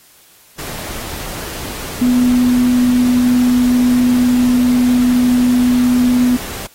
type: tone in noise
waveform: sine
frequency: 247.4 Hz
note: B3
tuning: 3 cents sharp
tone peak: -9 dBFS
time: 2.01-6.37 s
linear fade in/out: 10 ms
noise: pink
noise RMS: -27 dBFS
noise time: 0.58-6.67 s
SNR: +15 dB
effects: white hiss -47 dBFS RMS until 6.74 s + AAC 48 kbps